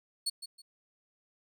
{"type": "tone with echo", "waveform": "30% pulse", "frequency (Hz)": 4397, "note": "C#8", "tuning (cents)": -15, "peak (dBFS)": -26, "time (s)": [0.26, 0.3], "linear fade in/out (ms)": 10, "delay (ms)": 160, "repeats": 2, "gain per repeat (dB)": -11, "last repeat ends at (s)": 0.62, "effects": []}